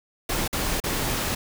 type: noise with dropouts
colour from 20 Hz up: pink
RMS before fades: -26 dBFS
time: 0.29-1.35 s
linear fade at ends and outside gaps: 5 ms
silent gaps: 0.478-0.528 / 0.802-0.838 s
effects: none